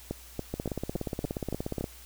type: two click trains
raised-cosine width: 2 ms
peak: -18 / -18 dBFS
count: 7 / 23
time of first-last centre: 0.11-1.81 / 0.54-1.842 s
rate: 3.53 / 16.9 Hz
effects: added 60 Hz sine -51 dBFS peak until 2.05 s + white hiss -51 dBFS RMS until 2.05 s